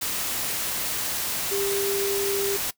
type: tone in noise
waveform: sine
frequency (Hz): 397.6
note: G4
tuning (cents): +25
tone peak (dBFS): -25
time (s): 1.51-2.57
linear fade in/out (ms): 10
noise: white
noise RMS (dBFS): -28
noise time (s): 0.01-2.71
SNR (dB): 0
effects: noise-tail reverb RT60 0.1 s tail -19 dB re dry